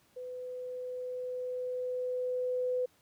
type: tone with level ramp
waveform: sine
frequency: 502 Hz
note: B4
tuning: 28 cents sharp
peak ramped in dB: -39 to -28 dBFS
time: 0.16-2.86 s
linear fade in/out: 10 ms
effects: pink hiss -67 dBFS RMS until 3.01 s + high-pass 80 Hz 12 dB/octave